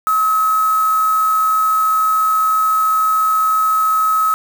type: tone with quantisation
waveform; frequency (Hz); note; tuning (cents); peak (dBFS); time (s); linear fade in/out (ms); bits
sine; 1283; E6; -47; -12; 0.07-4.34; 0; 4
effects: none